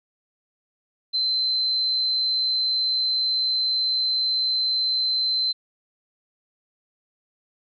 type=tone; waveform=sine; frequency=4081 Hz; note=C8; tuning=44 cents flat; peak=-20 dBFS; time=1.13-5.53 s; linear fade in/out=20 ms; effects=none